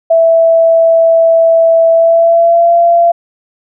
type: tone with pitch glide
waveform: sine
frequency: 659.3 to 683.7 Hz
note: E5 to F5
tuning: 0 to -37 cents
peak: -4 dBFS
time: 0.1-3.12 s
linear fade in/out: 10 ms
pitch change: +63 cents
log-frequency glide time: 1.91-2.74 s
effects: none